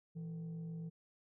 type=tone with frequency modulation; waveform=sine; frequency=164.3 Hz; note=E3; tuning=5 cents flat; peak=-40 dBFS; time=0.15-0.9 s; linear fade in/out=20 ms; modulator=281 Hz; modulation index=0.28; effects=tanh soft clip ceiling -38 dBFS